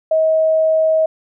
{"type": "tone", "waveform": "sine", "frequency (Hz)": 636, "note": "D#5", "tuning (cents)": 38, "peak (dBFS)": -11, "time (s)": [0.11, 1.06], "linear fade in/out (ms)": 5, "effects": []}